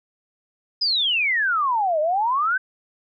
sine exponential two-way sweep, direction down then up, 5100 to 595 to 1577 Hz, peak -18 dBFS, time 0.81-2.58 s, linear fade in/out 10 ms, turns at 2 s, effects none

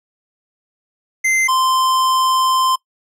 square tone pair in turn, 2076 / 1039.9 Hz, C7 / C6, -14 / -11 cents, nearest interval octave, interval 1197 cents, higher first, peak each -14 dBFS, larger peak neither, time 1.24-1.48 / 1.48-2.76 s, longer second, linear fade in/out 10 ms, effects noise-tail reverb RT60 0.1 s tail -22 dB re dry + low-pass 12000 Hz 12 dB/octave

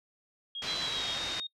sine tone with tremolo, 3269 Hz, G#7, 28 cents flat, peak -35 dBFS, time 0.55-1.19 s, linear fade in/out 2 ms, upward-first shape sine, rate 7.7 Hz, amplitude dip 70%
white low-pass noise, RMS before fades -38 dBFS, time 0.62-1.4 s, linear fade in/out 2 ms, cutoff 5300 Hz, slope 24 dB/octave
sine tone with pitch glide, 4000 to 3711 Hz, B7 to A#7, +21 to -9 cents, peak -34 dBFS, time 0.67-1.47 s, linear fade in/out 5 ms, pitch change -130 cents, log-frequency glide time 0.8-1.07 s
effects noise-tail reverb RT60 0.1 s tail -26 dB re dry

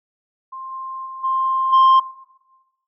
sine tone with level steps, 1054 Hz, C6, 12 cents sharp, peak -30 / -28 / -31 / -17 / -7 dBFS, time 0.52-2 s, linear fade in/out 10 ms, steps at 0.71 / 1.05 / 1.23 / 1.72 s, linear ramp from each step 20 ms, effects noise-tail reverb RT60 1.0 s tail -17 dB re dry + tanh soft clip ceiling -8 dBFS

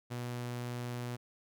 sawtooth tone, 121.7 Hz, B2, 25 cents flat, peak -33 dBFS, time 0.1-1.17 s, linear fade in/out 20 ms, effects none

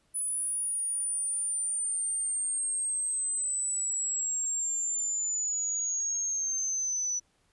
sine linear sweep, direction down, 9956 to 5930 Hz, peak -28 dBFS, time 0.14-7.2 s, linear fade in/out 20 ms, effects pink hiss -70 dBFS RMS until 7.52 s + resampled to 24000 Hz

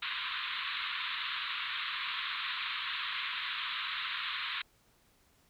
white band-pass noise, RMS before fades -37 dBFS, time 0.02-4.62 s, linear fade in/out 5 ms, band 1000 to 4000 Hz, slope 96 dB/octave, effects pink hiss -68 dBFS RMS until 5.49 s

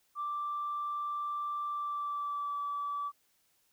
sine tone with pitch glide, 1174.7 to 1153.2 Hz, D6 to D6, 0 to -32 cents, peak -32 dBFS, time 0.15-3.12 s, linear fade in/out 50 ms, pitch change -32 cents, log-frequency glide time 1.68-2.6 s, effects tanh soft clip ceiling -28 dBFS + white hiss -72 dBFS RMS until 3.72 s

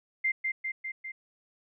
sine tone with echo, 2093 Hz, C7, in tune, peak -24 dBFS, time 0.24-0.32 s, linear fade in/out 10 ms, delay 200 ms, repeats 4, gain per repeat -3 dB, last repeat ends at 1.12 s, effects none

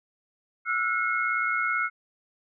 sine tone cluster, 1331 / 1449 / 2166 Hz, E6 / F#6 / C#7, +16 / -37 / -41 cents, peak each -28 dBFS, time 0.65-1.9 s, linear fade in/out 50 ms, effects none

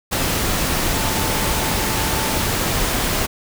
sine tone in noise, 883 Hz, A5, 6 cents sharp, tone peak -29 dBFS, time 0.93-2.43 s, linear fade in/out 20 ms, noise pink, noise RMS -20 dBFS, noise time 0.11-3.27 s, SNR -12 dB, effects none

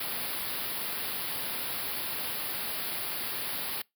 white band-stop noise, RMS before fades -34 dBFS, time 0-3.82 s, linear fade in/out 5 ms, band 5000 to 10000 Hz, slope 96 dB/octave, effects noise-tail reverb RT60 0.2 s tail -25 dB re dry + high-pass 100 Hz 12 dB/octave

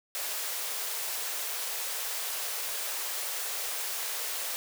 white high-pass noise, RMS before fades -34 dBFS, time 0.15-4.56 s, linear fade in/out 0 ms, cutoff 410 Hz, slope 48 dB/octave, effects none

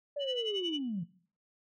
sine linear sweep, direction down, 587.3 to 160.4 Hz, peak -32 dBFS, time 0.16-1.04 s, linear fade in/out 10 ms
sine tone with tremolo, 2960 Hz, F#7, in tune, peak -30 dBFS, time 0.19-0.8 s, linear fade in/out 50 ms, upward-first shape sine, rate 11 Hz, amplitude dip 75%
effects noise-tail reverb RT60 0.5 s tail -19 dB re dry + tanh soft clip ceiling -25 dBFS

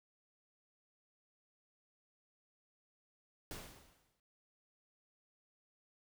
pink noise with exponential decay, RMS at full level -45 dBFS, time 3.51-4.2 s, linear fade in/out 1 ms, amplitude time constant 150 ms, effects none

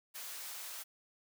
white high-pass noise, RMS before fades -45 dBFS, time 0.14-0.84 s, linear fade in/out 20 ms, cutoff 670 Hz, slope 12 dB/octave, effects none

